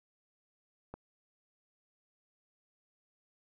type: click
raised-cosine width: 1 ms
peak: -29 dBFS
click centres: 0.94 s
effects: none